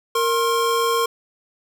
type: tone pair together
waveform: square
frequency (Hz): 464.1 / 1067.5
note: A#4 / C6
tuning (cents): -8 / +34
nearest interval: octave + major second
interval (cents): 1442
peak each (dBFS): -21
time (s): 0.15-1.06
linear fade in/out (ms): 5
effects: none